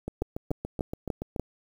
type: two click trains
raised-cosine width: 2 ms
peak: -14 / -19 dBFS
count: 5 / 10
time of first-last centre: 0.22-1.396 / 0.08-1.362 s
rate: 3.4 / 7.02 Hz
effects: 8-bit